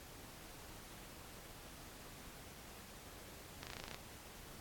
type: clicks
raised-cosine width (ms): 0.2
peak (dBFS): -28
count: 10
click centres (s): 3.631 / 3.669 / 3.702 / 3.734 / 3.768 / 3.8 / 3.839 / 3.881 / 3.913 / 3.945
effects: pink hiss -55 dBFS RMS until 4.6 s + AAC 64 kbps